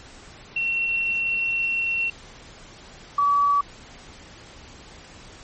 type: tone pair in turn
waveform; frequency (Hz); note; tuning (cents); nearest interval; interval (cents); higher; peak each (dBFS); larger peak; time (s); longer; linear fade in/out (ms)
sine; 2721 / 1144; F7 / D6; -46 / -46; octave + minor third; 1500; first; -21 / -16; second; 0.56-2.1 / 3.18-3.61; first; 5
effects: pink hiss -45 dBFS RMS until 5.43 s + MP3 32 kbps